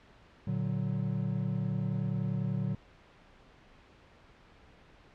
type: chord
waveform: triangle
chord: Bb augmented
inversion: none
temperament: equal with one note detuned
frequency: 116.54 / 146.83 / 186.28 Hz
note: Bb2 / D3 / F#3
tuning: 0 / 0 / +12 cents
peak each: -32 dBFS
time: 0.47-2.75 s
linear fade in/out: 5 ms
effects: pink hiss -58 dBFS RMS until 5.14 s + low-pass 3000 Hz 12 dB/octave